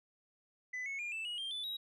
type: tone with pitch steps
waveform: sine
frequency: 2004 / 2198 / 2411 / 2644 / 2900 / 3181 / 3489 / 3827 Hz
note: B6 / C#7 / D7 / E7 / F#7 / G7 / A7 / A#7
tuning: +25 / -15 / +45 / +5 / -35 / +25 / -15 / +45 cents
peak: -35 dBFS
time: 0.73-1.77 s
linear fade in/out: 10 ms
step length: 130 ms
effects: tanh soft clip ceiling -37 dBFS